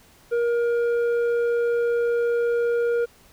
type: tone with low-pass filter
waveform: square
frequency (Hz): 472.6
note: A#4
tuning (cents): +24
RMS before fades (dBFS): -22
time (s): 0.31-3.06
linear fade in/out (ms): 20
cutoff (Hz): 1000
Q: 1.7
effects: pink hiss -54 dBFS RMS until 3.32 s